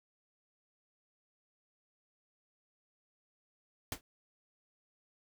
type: noise with exponential decay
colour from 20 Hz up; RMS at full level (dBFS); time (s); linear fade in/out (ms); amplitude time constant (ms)
pink; -33; 3.92-4.01; 1; 19
effects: none